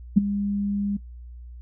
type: tone with ADSR envelope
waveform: sine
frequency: 202.1 Hz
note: G#3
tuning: 47 cents flat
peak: -8 dBFS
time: 0.16-0.97 s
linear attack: 16 ms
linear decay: 14 ms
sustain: -15 dB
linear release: 8 ms
effects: noise-tail reverb RT60 0.1 s tail -18 dB re dry + added 60 Hz sine -38 dBFS peak until 1.61 s